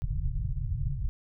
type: low-pass noise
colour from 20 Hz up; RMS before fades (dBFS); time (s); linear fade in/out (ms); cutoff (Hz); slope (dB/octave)
pink; -30; 0.02-1.09; 0; 150; 96
effects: none